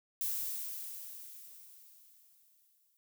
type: noise with exponential decay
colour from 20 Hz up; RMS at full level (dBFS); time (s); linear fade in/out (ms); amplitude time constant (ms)
violet; -34; 0.21-2.97; 0; 600
effects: none